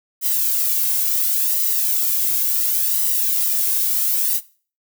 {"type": "noise with flanger", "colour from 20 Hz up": "violet", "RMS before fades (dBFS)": -19, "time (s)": [0.21, 4.41], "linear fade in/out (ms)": 50, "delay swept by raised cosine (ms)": [1, 1.87], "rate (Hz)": 0.71, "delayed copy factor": 0.6, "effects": ["noise-tail reverb RT60 0.4 s tail -19 dB re dry"]}